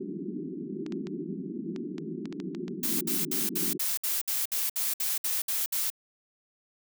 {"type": "band-pass noise", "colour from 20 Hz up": "white", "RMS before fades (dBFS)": -36, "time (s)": [0, 3.78], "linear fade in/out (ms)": 10, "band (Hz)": [160, 390], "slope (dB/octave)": 96}
{"type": "clicks", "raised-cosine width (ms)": 0.2, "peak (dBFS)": -26, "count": 12, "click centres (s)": [0.864, 0.923, 1.07, 1.762, 1.982, 2.256, 2.326, 2.401, 2.549, 2.681, 2.85, 2.993]}
{"type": "noise bursts", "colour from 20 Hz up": "blue", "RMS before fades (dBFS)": -29, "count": 13, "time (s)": [2.83, 5.902], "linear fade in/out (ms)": 5, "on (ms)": 180, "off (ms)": 61}
{"effects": []}